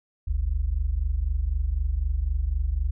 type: tone pair together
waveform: sine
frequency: 48.05 / 72 Hz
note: G1 / D2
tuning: -34 / -34 cents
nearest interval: perfect fifth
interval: 700 cents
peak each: -25 dBFS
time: 0.27-2.91 s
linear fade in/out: 10 ms
effects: none